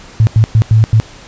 sine tone bursts at uneven times, 110.3 Hz, A2, 5 cents sharp, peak -4 dBFS, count 5, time 0.2-0.27 / 0.36-0.44 / 0.55-0.62 / 0.71-0.84 / 0.93-1 s, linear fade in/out 0 ms, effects pink hiss -36 dBFS RMS until 1.27 s + resampled to 16000 Hz

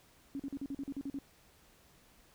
sine tone bursts, 277.2 Hz, C#4, in tune, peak -36 dBFS, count 10, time 0.35-1.187 s, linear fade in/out 0 ms, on 45 ms, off 43 ms, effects pink hiss -64 dBFS RMS until 2.34 s

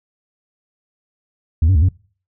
sine tone with pitch steps, 79.6 / 95 / 74.8 / 92.1 Hz, D#2 / F#2 / D2 / F#2, +40 / +46 / +32 / -7 cents, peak -7 dBFS, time 1.62-1.888 s, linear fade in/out 5 ms, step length 67 ms, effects noise-tail reverb RT60 0.4 s tail -24 dB re dry + tanh soft clip ceiling -9 dBFS

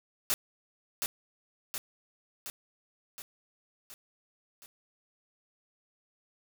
white noise with echo, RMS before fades -28 dBFS, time 0.3-0.34 s, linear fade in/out 0 ms, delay 720 ms, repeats 6, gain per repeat -4 dB, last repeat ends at 4.66 s, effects none

